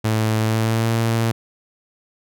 sawtooth tone with pitch glide, 109.8 to 114.2 Hz, A2 to A#2, -3 to -35 cents, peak -13 dBFS, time 0.04-1.32 s, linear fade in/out 10 ms, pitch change +68 cents, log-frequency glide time 0.41-0.89 s, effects none

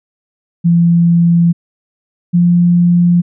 sine tone pair in turn, 170.3 / 174.28 Hz, F3 / F3, -43 / -3 cents, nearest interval unison, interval 40 cents, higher second, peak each -6 dBFS, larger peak neither, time 0.64-1.53 / 2.33-3.22 s, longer neither, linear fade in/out 20 ms, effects none

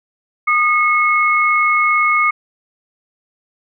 sine tone pair together, 1224.6 / 2182 Hz, D#6 / C#7, -28 / -28 cents, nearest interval minor seventh, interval 1000 cents, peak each -14 dBFS, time 0.47-2.31 s, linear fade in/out 10 ms, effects none

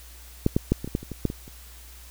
clicks, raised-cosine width 3 ms, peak -6 / -7 / -6 / -18 / -21 / -11 / -25 / -20 / -9 / -19 / -30 dBFS, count 11, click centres 0.464 / 0.565 / 0.72 / 0.845 / 0.876 / 0.951 / 1.03 / 1.117 / 1.253 / 1.301 / 1.479 s, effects added 60 Hz sine -45 dBFS peak until 2.1 s + white hiss -49 dBFS RMS until 2.1 s

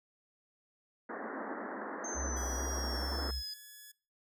pink band-pass noise, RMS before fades -41 dBFS, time 1.09-3.31 s, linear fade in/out 5 ms, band 210 to 1900 Hz, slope 96 dB/octave
sine exponential sweep, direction down, 6350 to 4978 Hz, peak -39 dBFS, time 2.04-3.54 s, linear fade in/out 5 ms
sine tone with vibrato, 65.41 Hz, C2, in tune, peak -36 dBFS, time 2.14-3.43 s, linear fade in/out 50 ms, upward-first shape sine, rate 2.2 Hz, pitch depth 56 cents each way
5% pulse tone with pitch glide, 1644 to 1700 Hz, G#6 to G#6, -18 to +40 cents, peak -40 dBFS, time 2.36-3.92 s, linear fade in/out 10 ms, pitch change +58 cents, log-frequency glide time 2.79-3.56 s
effects noise-tail reverb RT60 0.4 s tail -24 dB re dry

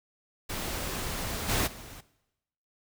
pink noise with level steps, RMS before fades -34 / -27 / -46 dBFS, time 0.49-2.01 s, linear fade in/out 10 ms, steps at 1.48 / 1.66 s, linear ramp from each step 20 ms, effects noise-tail reverb RT60 0.9 s tail -18 dB re dry

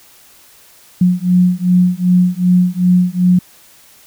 sine beating tone pair, 178.9 / 181.5 Hz, F3 / F#3, +42 / -33 cents, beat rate 2.6 Hz, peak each -12 dBFS, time 1.01-3.39 s, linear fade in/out 5 ms, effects white hiss -45 dBFS RMS until 4.06 s

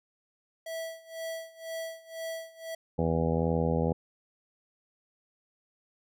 square tone with tremolo, 654 Hz, E5, 14 cents flat, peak -34 dBFS, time 0.66-2.75 s, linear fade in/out 5 ms, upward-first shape sine, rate 2 Hz, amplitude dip 90%
harmonic tone, 82 Hz, E2, 9 cents flat, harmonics 1 / 2 / 3 / 4 / 5 / 6 / 7 / 8 / 9 / 10, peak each -33 / -29 / -33 / -40 / -35 / -31 / -38 / -41 / -41 / -39 dBFS, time 2.98-3.93 s, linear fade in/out 10 ms
effects none

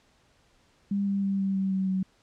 sine tone with pitch steps, 200 / 198.05 / 196.11 / 194.19 / 192.3 / 190.42 / 188.56 Hz, G3 / G3 / G3 / G3 / G3 / G3 / F#3, +35 / +18 / +1 / -16 / -33 / -50 / +33 cents, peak -24 dBFS, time 0.91-2.03 s, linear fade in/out 5 ms, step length 160 ms, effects pink hiss -64 dBFS RMS until 2.22 s + low-pass 7000 Hz 12 dB/octave

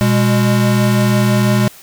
square tone pair together, 121.5 / 204.5 Hz, B2 / G#3, -28 / -26 cents, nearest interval major sixth, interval 902 cents, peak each -14 dBFS, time 0.01-1.68 s, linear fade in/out 0 ms, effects white hiss -40 dBFS RMS until 1.82 s

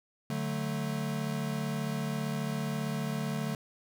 square chord, D major, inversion none, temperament equal, 146.83 / 185 / 220 Hz, D3 / F#3 / A3, 0 / 0 / 0 cents, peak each -35 / -39 / -36 dBFS, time 0.3-3.55 s, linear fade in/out 2 ms, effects none

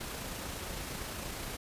pink noise with amplitude modulation, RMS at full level -39 dBFS, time 0-1.57 s, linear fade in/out 10 ms, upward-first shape sine, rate 28.7 Hz, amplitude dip 25%, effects resampled to 32000 Hz

